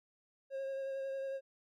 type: tone with vibrato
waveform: triangle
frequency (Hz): 540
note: C#5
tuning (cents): -45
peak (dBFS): -35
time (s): 0.5-1.41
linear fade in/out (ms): 50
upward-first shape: sine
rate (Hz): 11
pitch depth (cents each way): 16
effects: none